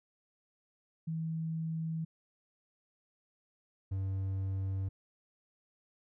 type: tone pair in turn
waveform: sine / triangle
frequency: 161.6 / 96.09 Hz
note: E3 / G2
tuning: -34 / -34 cents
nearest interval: major sixth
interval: 900 cents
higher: first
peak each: -33 / -30 dBFS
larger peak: second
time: 1.07-2.05 / 3.91-4.89 s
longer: neither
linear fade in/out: 10 ms
effects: none